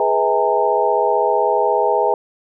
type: tone cluster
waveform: sine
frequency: 417.5 / 492.8 / 642 / 815 / 911 Hz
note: G#4 / B4 / E5 / G#5 / A#5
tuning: +9 / -4 / -46 / -33 / -40 cents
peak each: -20 dBFS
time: 0-2.14 s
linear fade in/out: 2 ms
effects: none